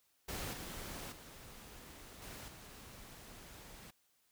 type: noise with level steps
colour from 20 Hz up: pink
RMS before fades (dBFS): -42 / -46 / -54 / -49 / -54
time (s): 0.28-3.91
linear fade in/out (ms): 10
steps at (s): 0.53 / 1.12 / 2.22 / 2.48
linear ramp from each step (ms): 2
effects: white hiss -75 dBFS RMS until 4.31 s